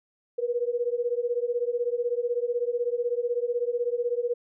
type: beating tone pair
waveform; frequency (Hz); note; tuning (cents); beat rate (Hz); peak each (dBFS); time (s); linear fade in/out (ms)
sine; 474.5 / 490.5; A#4 / B4; +31 / -12; 16; -27 / -28; 0.38-4.34; 10
effects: none